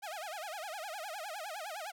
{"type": "tone with vibrato", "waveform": "sawtooth", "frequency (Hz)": 722, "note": "F#5", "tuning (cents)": -43, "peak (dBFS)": -36, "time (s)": [0.02, 1.92], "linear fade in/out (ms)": 20, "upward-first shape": "sine", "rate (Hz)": 9.8, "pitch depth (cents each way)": 280, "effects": []}